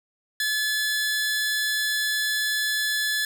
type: tone pair together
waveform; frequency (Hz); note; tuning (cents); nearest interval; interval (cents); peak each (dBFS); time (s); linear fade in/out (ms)
sawtooth; 1719 / 4077; A6 / C8; -41 / -46; octave + minor third; 1495; -20 / -28; 0.4-3.25; 2
effects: none